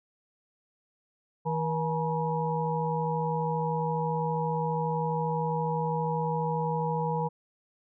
harmonic tone with a mistuned harmonic, 159.8 Hz, D#3, 47 cents sharp, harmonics 1 / 3 / 5 / 6, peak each -30 / -32 / -33 / -33 dBFS, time 1.45-7.29 s, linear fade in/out 20 ms, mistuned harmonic 5, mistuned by +100 cents, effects none

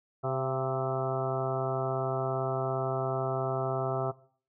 harmonic tone with a mistuned harmonic, 131.1 Hz, C3, 4 cents sharp, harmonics 1 / 2 / 3 / 4 / 5 / 6 / 7 / 8 / 9 / 10, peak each -33 / -44 / -35 / -41 / -33 / -39 / -44 / -44 / -42 / -39 dBFS, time 0.23-4.12 s, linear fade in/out 20 ms, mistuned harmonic 5, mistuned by +36 cents, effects noise-tail reverb RT60 0.5 s tail -19 dB re dry

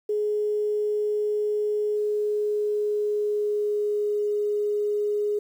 sine tone with pitch glide, 420 to 415.9 Hz, G#4 to G#4, +19 to +2 cents, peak -22 dBFS, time 0.09-5.39 s, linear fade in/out 5 ms, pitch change -17 cents, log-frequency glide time 1.94-4.33 s, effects 9-bit

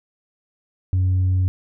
sine tone with tanh clipping, 92.5 Hz, F#2, in tune, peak -16 dBFS, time 0.93-1.48 s, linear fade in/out 0 ms, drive 1 dB, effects none

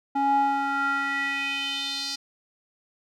square tone with band-pass filter sweep, 277.2 Hz, C#4, in tune, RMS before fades -26 dBFS, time 0.15-2.16 s, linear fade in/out 10 ms, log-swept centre 680 to 4900 Hz, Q 4, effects none

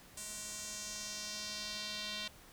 square tone with band-pass filter sweep, 210.7 Hz, G#3, 25 cents sharp, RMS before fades -43 dBFS, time 0.17-2.28 s, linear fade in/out 5 ms, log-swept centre 8300 to 3700 Hz, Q 2.3, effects pink hiss -58 dBFS RMS until 2.52 s

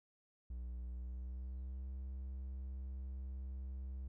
triangle tone with pitch glide, 61 to 65.38 Hz, B1 to C2, -21 to -1 cents, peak -40 dBFS, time 0.5-4.08 s, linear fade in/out 5 ms, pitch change +120 cents, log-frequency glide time 0.86-1.87 s, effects none

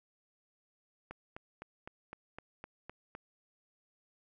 click train, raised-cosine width 0.5 ms, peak -29 dBFS, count 9, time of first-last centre 1.11-3.151 s, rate 3.92 Hz, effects none

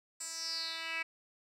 10% pulse tone with band-pass filter sweep, 327.2 Hz, E4, 13 cents flat, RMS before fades -39 dBFS, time 0.2-1.03 s, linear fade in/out 10 ms, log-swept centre 7800 to 2400 Hz, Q 5.7, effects none

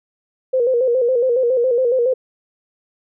sine tone with vibrato, 495.8 Hz, B4, 7 cents sharp, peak -13 dBFS, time 0.53-2.14 s, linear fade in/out 10 ms, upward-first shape square, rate 7.2 Hz, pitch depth 76 cents each way, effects none

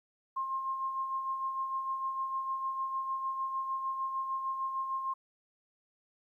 sine tone with tremolo, 1064 Hz, C6, 29 cents sharp, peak -30 dBFS, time 0.36-5.14 s, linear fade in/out 10 ms, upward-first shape sine, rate 6.6 Hz, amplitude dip 45%, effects 12-bit

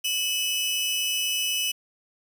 sawtooth tone pair together, 2580 / 2968 Hz, E7 / F#7, -38 / +5 cents, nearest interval major second, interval 243 cents, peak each -27 / -22 dBFS, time 0.04-1.72 s, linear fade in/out 10 ms, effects 8-bit

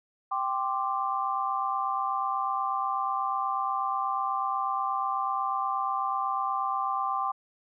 sine chord, G suspended fourth, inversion none, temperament equal, 784 / 1046.5 / 1174.7 Hz, G5 / C6 / D6, 0 / 0 / 0 cents, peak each -31 / -31 / -30 dBFS, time 0.31-7.32 s, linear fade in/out 10 ms, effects none

